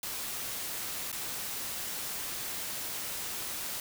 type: noise with dropouts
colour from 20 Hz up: white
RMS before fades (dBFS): -37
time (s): 0.03-3.8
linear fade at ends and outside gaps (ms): 1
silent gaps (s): 1.117-1.127
effects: none